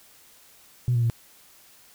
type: tone with pitch steps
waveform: sine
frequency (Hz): 123.2 / 118.7 / 116.1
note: B2 / A#2 / A#2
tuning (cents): -4 / +32 / -7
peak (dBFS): -18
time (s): 0.88-1.099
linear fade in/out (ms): 0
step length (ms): 73
effects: tanh soft clip ceiling -15 dBFS + white hiss -54 dBFS RMS until 1.94 s